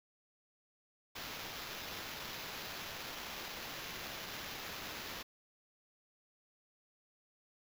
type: noise with sample-and-hold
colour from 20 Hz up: white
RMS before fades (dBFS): -45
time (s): 1.15-5.23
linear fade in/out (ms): 10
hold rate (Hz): 8820
effects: none